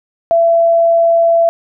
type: tone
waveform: sine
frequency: 671 Hz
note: E5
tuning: 31 cents sharp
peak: -7 dBFS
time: 0.31-1.49 s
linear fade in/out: 0 ms
effects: none

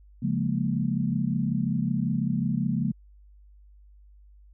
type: chord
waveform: sine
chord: Bb minor seventh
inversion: first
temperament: equal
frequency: 138.59 / 174.61 / 207.7 / 233.1 Hz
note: Db3 / F3 / Ab3 / Bb3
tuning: 0 / 0 / 0 / 0 cents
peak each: -29 dBFS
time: 0.22-2.92 s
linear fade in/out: 10 ms
effects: added 50 Hz sine -50 dBFS peak until 4.53 s

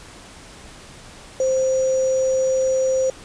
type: tone with sample-and-hold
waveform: sine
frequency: 523.3 Hz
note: C5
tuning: in tune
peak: -16 dBFS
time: 1.4-3.1 s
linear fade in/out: 2 ms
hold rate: 6300 Hz
effects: pink hiss -42 dBFS RMS until 3.24 s + resampled to 22050 Hz

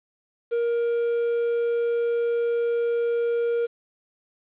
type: tone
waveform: triangle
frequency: 470 Hz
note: A#4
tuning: 14 cents sharp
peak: -19 dBFS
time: 0.51-3.67 s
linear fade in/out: 20 ms
effects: resampled to 8000 Hz + 9-bit

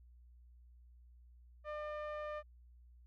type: tone with low-pass filter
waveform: sawtooth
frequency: 601 Hz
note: D5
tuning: 40 cents sharp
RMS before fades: -43 dBFS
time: 1.64-2.43 s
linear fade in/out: 50 ms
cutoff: 1600 Hz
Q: 1.1
effects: added 60 Hz sine -58 dBFS peak until 3.06 s

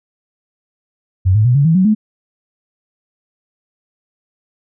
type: tone with pitch steps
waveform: sine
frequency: 93.4 / 107.29 / 123.24 / 141.57 / 162.62 / 186.8 / 214.6 Hz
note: F#2 / A2 / B2 / C#3 / E3 / F#3 / A3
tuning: +17 / -43 / -3 / +37 / -23 / +17 / -43 cents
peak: -8 dBFS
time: 1.25-1.95 s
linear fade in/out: 20 ms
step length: 100 ms
effects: none

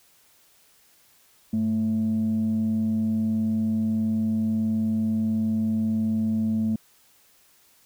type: tone pair together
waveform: sine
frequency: 101.51 / 220 Hz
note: G#2 / A3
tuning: -39 / 0 cents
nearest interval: octave + minor second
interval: 1339 cents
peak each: -30 / -20 dBFS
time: 1.53-6.76 s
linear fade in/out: 5 ms
effects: tanh soft clip ceiling -18 dBFS + white hiss -59 dBFS RMS until 7.85 s

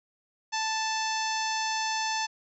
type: harmonic tone with a mistuned harmonic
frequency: 880 Hz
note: A5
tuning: in tune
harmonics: 1 / 2 / 3 / 4 / 5 / 6 / 7 / 8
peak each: -30 / -35 / -37 / -40 / -38 / -37 / -37 / -45 dBFS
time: 0.52-2.27 s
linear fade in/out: 20 ms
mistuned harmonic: 8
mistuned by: +52 cents
effects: none

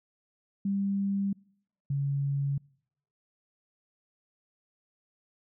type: tone pair in turn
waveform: sine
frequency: 197.9 / 139.94 Hz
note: G3 / C#3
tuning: +17 / +17 cents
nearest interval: tritone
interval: 600 cents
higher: first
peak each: -26 dBFS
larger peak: neither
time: 0.65-1.33 / 1.9-2.58 s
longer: neither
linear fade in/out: 5 ms
effects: noise-tail reverb RT60 0.7 s tail -26 dB re dry

